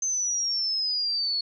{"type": "exponential sweep", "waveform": "sine", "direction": "down", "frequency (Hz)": [6272, 4360], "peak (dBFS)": -24, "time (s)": [0.02, 1.41], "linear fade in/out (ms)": 5, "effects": []}